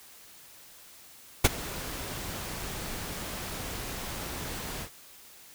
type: noise with ADSR envelope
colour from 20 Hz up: pink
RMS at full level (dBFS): -17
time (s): 1.44-4.9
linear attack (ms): 10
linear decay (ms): 28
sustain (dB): -20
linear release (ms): 83
effects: white hiss -52 dBFS RMS until 5.54 s